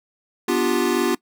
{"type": "chord", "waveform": "square", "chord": "G dominant seventh", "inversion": "first", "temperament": "equal", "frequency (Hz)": [246.9, 293.7, 349.2, 392], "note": ["B3", "D4", "F4", "G4"], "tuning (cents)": [0, 0, 0, 0], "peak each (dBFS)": [-25, -26, -22, -25], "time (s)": [0.48, 1.15], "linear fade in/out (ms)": 5, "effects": ["noise-tail reverb RT60 0.1 s tail -20 dB re dry"]}